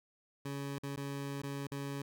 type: tone with dropouts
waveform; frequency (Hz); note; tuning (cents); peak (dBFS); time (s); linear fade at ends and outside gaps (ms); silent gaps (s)
20% pulse; 140; C#3; +18; -33; 0.45-2.02; 5; 0.785-0.833 / 0.961-0.972 / 1.419-1.434 / 1.671-1.716
effects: none